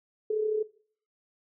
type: tone with amplitude modulation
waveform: sine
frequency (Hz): 430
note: A4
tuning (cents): -40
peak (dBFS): -23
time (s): 0.3-0.63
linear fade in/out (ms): 5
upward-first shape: sine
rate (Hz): 32.7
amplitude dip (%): 55
effects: noise-tail reverb RT60 0.5 s tail -18 dB re dry